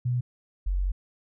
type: tone pair in turn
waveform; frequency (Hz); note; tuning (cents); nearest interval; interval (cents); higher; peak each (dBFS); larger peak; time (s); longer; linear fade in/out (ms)
sine; 123.47 / 46.25; B2 / F#1; 0 / 0; octave + perfect fourth; 1700; first; -23; neither; 0.05-0.21 / 0.66-0.92; second; 10
effects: none